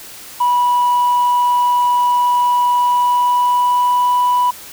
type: tone with pitch glide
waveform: sine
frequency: 978 to 985.9 Hz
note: B5 to B5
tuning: -17 to -3 cents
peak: -9 dBFS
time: 0.4-4.51 s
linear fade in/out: 10 ms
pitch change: +14 cents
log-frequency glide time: 2.77-4.2 s
effects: tanh soft clip ceiling -9 dBFS + white hiss -35 dBFS RMS until 4.72 s